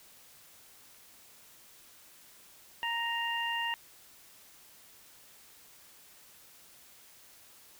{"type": "harmonic tone", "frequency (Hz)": 932.3, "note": "A#5", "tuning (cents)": 0, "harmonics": [1, 2, 3], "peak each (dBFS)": [-35, -35, -35], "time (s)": [2.83, 3.74], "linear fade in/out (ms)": 0, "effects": ["white hiss -57 dBFS RMS until 7.79 s"]}